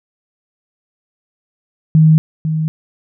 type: tone with echo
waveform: sine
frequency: 157.5 Hz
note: D#3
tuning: 21 cents sharp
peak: -5 dBFS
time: 1.95-2.18 s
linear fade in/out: 0 ms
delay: 500 ms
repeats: 1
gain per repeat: -9 dB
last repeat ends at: 2.68 s
effects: none